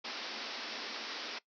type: band-pass noise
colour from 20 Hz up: white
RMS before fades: -42 dBFS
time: 0.04-1.39 s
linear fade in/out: 10 ms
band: 210 to 5500 Hz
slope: 96 dB/octave
effects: noise-tail reverb RT60 0.1 s tail -19 dB re dry